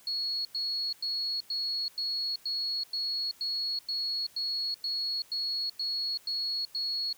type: tone bursts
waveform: sine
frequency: 4341 Hz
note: C#8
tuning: 37 cents flat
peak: -29 dBFS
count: 15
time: 0.07-7.128 s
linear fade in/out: 2 ms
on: 380 ms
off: 97 ms
effects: white hiss -58 dBFS RMS until 7.17 s